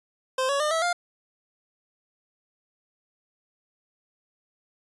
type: tone with pitch steps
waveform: 25% pulse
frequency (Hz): 520 / 560.6 / 604.3 / 651.4 / 702.2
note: C5 / C#5 / D5 / E5 / F5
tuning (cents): -11 / +19 / +49 / -21 / +9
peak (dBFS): -19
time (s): 0.38-0.93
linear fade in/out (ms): 5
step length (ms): 110
effects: resampled to 24000 Hz